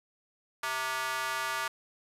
square tone with high-pass filter, 130.81 Hz, C3, in tune, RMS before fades -33 dBFS, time 0.63-1.68 s, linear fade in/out 5 ms, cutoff 1200 Hz, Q 2, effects resampled to 32000 Hz + 10-bit

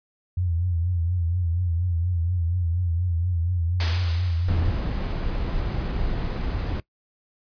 sine tone with vibrato, 86.7 Hz, F2, 12 cents flat, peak -21 dBFS, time 0.37-4.71 s, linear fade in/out 5 ms, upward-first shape triangle, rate 4.2 Hz, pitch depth 100 cents each way
white noise with exponential decay, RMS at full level -25 dBFS, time 3.8-5.28 s, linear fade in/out 2 ms, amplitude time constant 320 ms
brown noise, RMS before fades -26 dBFS, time 4.48-6.8 s, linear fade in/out 2 ms
effects noise-tail reverb RT60 0.1 s tail -20 dB re dry + resampled to 11025 Hz

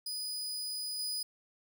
sawtooth tone with level steps, 4969 Hz, D#8, 3 cents flat, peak -33 / -31 dBFS, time 0.06-1.23 s, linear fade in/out 5 ms, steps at 0.99 s, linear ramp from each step 2 ms, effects none

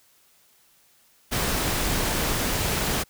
pink noise, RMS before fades -25 dBFS, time 1.31-3.04 s, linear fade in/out 20 ms, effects white hiss -60 dBFS RMS until 3.09 s

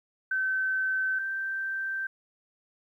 sine tone pair in turn, 1535 / 1563.6 Hz, G6 / G6, -37 / -5 cents, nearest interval unison, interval 32 cents, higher second, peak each -25 / -29 dBFS, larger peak first, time 0.31-1.19 / 1.19-2.07 s, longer neither, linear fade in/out 5 ms, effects 11-bit

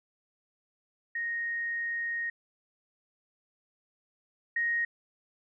sine tone pair in turn, 1864.7 / 1871.2 Hz, A#6 / A#6, 0 / +6 cents, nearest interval unison, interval 6 cents, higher second, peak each -30 / -26 dBFS, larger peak second, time 1.15-2.3 / 4.56-4.85 s, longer first, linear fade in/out 5 ms, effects none

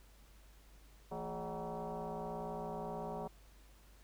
sine tone with frequency modulation, 164.81 Hz, E3, in tune, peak -39 dBFS, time 1.11-3.28 s, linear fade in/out 10 ms, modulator 194 Hz, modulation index 4.2, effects added 50 Hz sine -59 dBFS peak until 4.03 s + pink hiss -66 dBFS RMS until 4.03 s

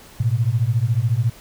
sine beating tone pair, 109.3 / 123.3 Hz, A2 / B2, -11 / -2 cents, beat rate 14 Hz, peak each -19 dBFS, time 0.2-1.3 s, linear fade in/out 5 ms, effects pink hiss -45 dBFS RMS until 1.4 s

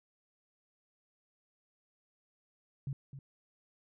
sine tone with echo, 136.8 Hz, C#3, 23 cents flat, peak -34 dBFS, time 2.87-2.93 s, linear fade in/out 2 ms, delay 260 ms, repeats 1, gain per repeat -10 dB, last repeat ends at 3.19 s, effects none

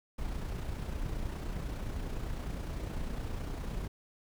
brown noise with amplitude modulation, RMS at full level -35 dBFS, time 0.18-3.88 s, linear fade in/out 10 ms, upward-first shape sine, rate 29.8 Hz, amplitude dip 40%, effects none

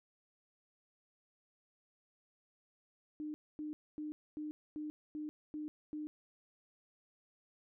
sine tone bursts, 302.9 Hz, D#4, 46 cents flat, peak -39 dBFS, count 8, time 3.2-6.07 s, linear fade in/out 0 ms, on 140 ms, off 250 ms, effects none

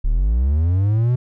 triangle linear sweep, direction up, 32 to 126.8 Hz, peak -12 dBFS, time 0.04-1.16 s, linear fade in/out 10 ms, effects none

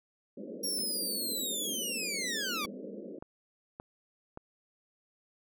pink band-pass noise, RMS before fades -43 dBFS, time 0.37-3.19 s, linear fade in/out 5 ms, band 190 to 580 Hz, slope 96 dB/octave
15% pulse linear sweep, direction down, 5620 to 1112 Hz, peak -26 dBFS, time 0.63-2.66 s, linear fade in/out 10 ms
click train, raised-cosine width 1 ms, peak -28 dBFS, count 4, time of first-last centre 2.65-4.374 s, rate 1.74 Hz
effects none

